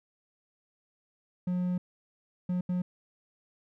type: tone bursts at uneven times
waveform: triangle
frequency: 180 Hz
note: F#3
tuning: 47 cents flat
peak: -25 dBFS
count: 3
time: 1.47-1.78 / 2.49-2.61 / 2.69-2.82 s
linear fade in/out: 5 ms
effects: none